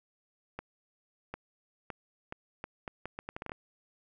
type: accelerating click train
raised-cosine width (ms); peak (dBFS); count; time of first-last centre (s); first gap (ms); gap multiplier
0.5; -23; 14; 0.59-3.519; 750; 0.75
effects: none